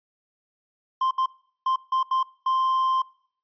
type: tone bursts at uneven times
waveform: triangle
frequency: 1046.5 Hz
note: C6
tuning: in tune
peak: -18 dBFS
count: 6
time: 1.01-1.11 / 1.18-1.26 / 1.66-1.76 / 1.92-2.03 / 2.11-2.23 / 2.46-3.02 s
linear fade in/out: 5 ms
effects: noise-tail reverb RT60 0.6 s tail -23 dB re dry + resampled to 11025 Hz